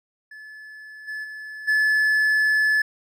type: tone with level steps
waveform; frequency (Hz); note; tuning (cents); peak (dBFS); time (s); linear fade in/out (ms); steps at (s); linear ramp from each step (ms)
triangle; 1726; A6; -34; -37 / -27 / -32 / -15; 0.31-2.82; 5; 1.07 / 1.23 / 1.67; 20
effects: none